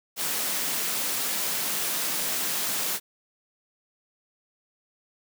white high-pass noise, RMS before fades -28 dBFS, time 0.16-3 s, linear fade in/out 50 ms, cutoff 140 Hz, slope 48 dB/octave, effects none

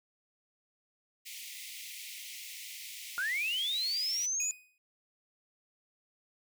pink high-pass noise, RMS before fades -45 dBFS, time 1.25-4.27 s, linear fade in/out 20 ms, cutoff 2000 Hz, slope 96 dB/octave
sine linear sweep, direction up, 1396.9 to 7040 Hz, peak -30 dBFS, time 3.18-4.51 s, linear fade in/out 0 ms
45% pulse tone with exponential decay, 2495 Hz, D#7, 4 cents sharp, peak -35 dBFS, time 4.4-4.78 s, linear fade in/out 1 ms, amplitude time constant 82 ms
effects none

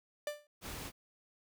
45% pulse tone with exponential decay, 591 Hz, D5, 11 cents sharp, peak -32 dBFS, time 0.27-0.47 s, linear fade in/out 2 ms, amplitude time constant 43 ms
pink noise, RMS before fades -44 dBFS, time 0.61-0.92 s, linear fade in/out 50 ms
effects none

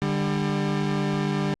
30% pulse tone pair together, 148.84 / 199.2 Hz, D3 / G3, +24 / +28 cents, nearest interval perfect fourth, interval 504 cents, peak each -23 / -23 dBFS, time 0.02-1.54 s, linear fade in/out 0 ms, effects low-pass 5000 Hz 12 dB/octave + Opus 48 kbps

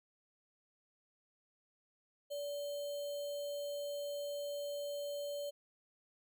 sine tone with sample-and-hold, 576 Hz, D5, 34 cents flat, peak -38 dBFS, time 2.3-5.51 s, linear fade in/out 20 ms, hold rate 3675 Hz, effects none

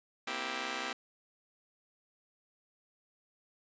5% pulse chord, C dominant seventh, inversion third, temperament just, 235.5 / 261.6 / 327 / 392.4 Hz, Bb3 / C4 / E4 / G4, +18 / 0 / -14 / +2 cents, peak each -31 dBFS, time 0.27-0.93 s, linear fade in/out 5 ms, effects resampled to 16000 Hz

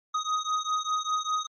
square beating tone pair, 1250 / 1255 Hz, D#6 / D#6, +8 / +15 cents, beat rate 5 Hz, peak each -30 dBFS, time 0.14-1.47 s, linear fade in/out 10 ms, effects MP3 32 kbps

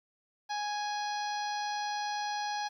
harmonic tone, 830.6 Hz, G#5, in tune, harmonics 1 / 2 / 3 / 4 / 5 / 6 / 7, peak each -33 / -41 / -48 / -47 / -44 / -46 / -48 dBFS, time 0.49-2.69 s, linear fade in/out 20 ms, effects 11-bit

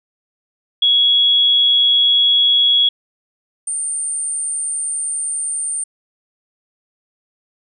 sine tone pair in turn, 3343 / 8925 Hz, G#7 / C#9, +11 / +11 cents, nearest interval octave + perfect fourth, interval 1700 cents, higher second, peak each -10 / -19 dBFS, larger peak first, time 0.82-2.89 / 3.67-5.84 s, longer second, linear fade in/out 5 ms, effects none

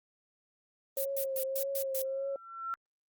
violet noise bursts, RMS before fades -35 dBFS, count 6, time 0.97-2.02 s, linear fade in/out 2 ms, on 75 ms, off 120 ms
sine tone with vibrato, 540 Hz, C#5, 45 cents flat, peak -32 dBFS, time 0.97-2.36 s, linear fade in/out 2 ms, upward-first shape triangle, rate 1.7 Hz, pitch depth 41 cents each way
sine tone with exponential growth, 1351 Hz, E6, 42 cents sharp, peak -31 dBFS, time 2.05-2.74 s, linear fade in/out 0 ms, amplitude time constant 150 ms
effects Opus 32 kbps

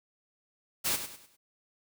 white noise with echo, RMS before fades -29 dBFS, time 0.84-0.97 s, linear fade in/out 20 ms, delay 100 ms, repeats 4, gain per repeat -9 dB, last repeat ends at 1.37 s, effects none

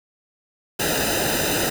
pink noise with comb filter, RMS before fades -22 dBFS, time 0.79-1.7 s, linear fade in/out 10 ms, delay 0.9 ms, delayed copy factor -0.8, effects none

